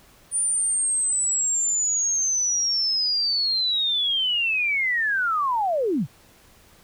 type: linear sweep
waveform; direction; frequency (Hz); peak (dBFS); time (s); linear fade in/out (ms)
sine; down; 9397 to 106.6; -20; 0.31-6.07; 50
effects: pink hiss -54 dBFS RMS until 6.83 s